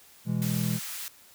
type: chord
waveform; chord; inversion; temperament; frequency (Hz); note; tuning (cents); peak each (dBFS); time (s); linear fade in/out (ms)
triangle; E major; second; just; 123.61 / 164.81 / 206; B2 / E3 / G#3; +2 / 0 / -14; -28; 0.25-0.8; 50
type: high-pass noise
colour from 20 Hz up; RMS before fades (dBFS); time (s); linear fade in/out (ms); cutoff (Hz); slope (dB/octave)
white; -37; 0.42-1.08; 0; 1200; 12
effects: white hiss -55 dBFS RMS until 1.34 s